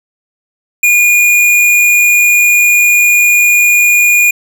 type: tone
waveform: square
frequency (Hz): 2435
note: D#7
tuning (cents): -38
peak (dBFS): -6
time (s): 0.83-4.31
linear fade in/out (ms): 5
effects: none